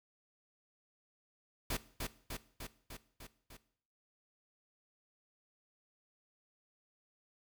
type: noise with echo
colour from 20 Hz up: pink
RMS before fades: -36 dBFS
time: 1.7-1.77 s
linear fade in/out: 5 ms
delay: 300 ms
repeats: 6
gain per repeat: -3 dB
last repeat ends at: 3.57 s
effects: noise-tail reverb RT60 0.6 s tail -17 dB re dry